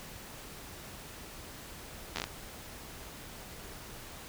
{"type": "slowing click train", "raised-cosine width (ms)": 0.2, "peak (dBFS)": -16, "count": 6, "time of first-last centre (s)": [2.16, 2.24], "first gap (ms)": 11, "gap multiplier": 1.19, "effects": ["pink hiss -47 dBFS RMS until 4.28 s"]}